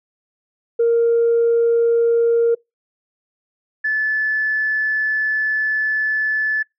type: tone pair in turn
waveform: sine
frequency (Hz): 465.7 / 1736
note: A#4 / A6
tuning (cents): -2 / -24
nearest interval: octave + major seventh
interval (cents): 2278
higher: second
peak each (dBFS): -11 / -16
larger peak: first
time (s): 0.79-2.55 / 3.84-6.63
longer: second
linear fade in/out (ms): 10
effects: noise-tail reverb RT60 0.2 s tail -26 dB re dry + tanh soft clip ceiling -9 dBFS